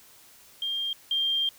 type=tone pair in turn; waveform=sine; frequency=3200 / 3188 Hz; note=G7 / G7; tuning=+35 / +28 cents; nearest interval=unison; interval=7 cents; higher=first; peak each=-27 / -23 dBFS; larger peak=second; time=0.62-0.93 / 1.11-1.49 s; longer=second; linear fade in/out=2 ms; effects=white hiss -54 dBFS RMS until 1.58 s